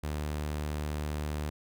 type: tone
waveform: sawtooth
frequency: 75 Hz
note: D2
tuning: 37 cents sharp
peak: -28 dBFS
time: 0.03-1.5 s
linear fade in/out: 10 ms
effects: none